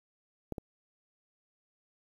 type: clicks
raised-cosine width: 2 ms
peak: -22 / -24 dBFS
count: 2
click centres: 0.523 / 0.582 s
effects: 9-bit